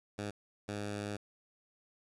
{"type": "tone bursts at uneven times", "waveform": "10% pulse", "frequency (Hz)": 103, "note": "G#2", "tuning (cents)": -14, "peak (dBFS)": -29, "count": 2, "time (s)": [[0.18, 0.31], [0.68, 1.17]], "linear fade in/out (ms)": 10, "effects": ["resampled to 24000 Hz", "10-bit"]}